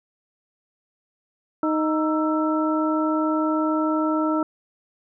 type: harmonic tone with a mistuned harmonic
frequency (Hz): 311.1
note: D#4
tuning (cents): 0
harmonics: 1 / 2 / 3 / 4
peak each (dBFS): -21 / -27 / -30 / -27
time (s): 1.63-4.43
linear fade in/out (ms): 2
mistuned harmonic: 4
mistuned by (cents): +110
effects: none